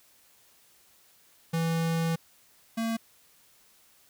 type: tone pair in turn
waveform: square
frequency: 164.81 / 226.9 Hz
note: E3 / A#3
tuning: 0 / -47 cents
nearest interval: tritone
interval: 553 cents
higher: second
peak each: -26 / -28 dBFS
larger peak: first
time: 1.53-2.16 / 2.77-2.97 s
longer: first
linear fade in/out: 10 ms
effects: white hiss -61 dBFS RMS until 4.09 s